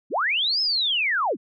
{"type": "linear two-way sweep", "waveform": "sine", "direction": "up then down", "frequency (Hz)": [155.9, 5260, 155.9], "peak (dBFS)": -20, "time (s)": [0.1, 1.37], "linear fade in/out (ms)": 50, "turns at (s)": 0.61, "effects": []}